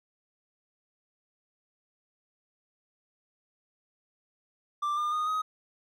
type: tone with pitch steps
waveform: triangle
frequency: 1179 / 1205.2 / 1231.9 / 1259.2 Hz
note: D6 / D6 / D#6 / D#6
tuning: +6 / +44 / -18 / +20 cents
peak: -25 dBFS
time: 4.82-5.42 s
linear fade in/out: 10 ms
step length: 150 ms
effects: none